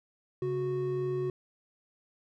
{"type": "tone pair together", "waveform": "triangle", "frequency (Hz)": [137, 368.3], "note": ["C#3", "F#4"], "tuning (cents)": [-20, -8], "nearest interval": "octave + perfect fourth", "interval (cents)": 1712, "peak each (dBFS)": [-33, -28], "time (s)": [0.42, 1.3], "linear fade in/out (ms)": 2, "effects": []}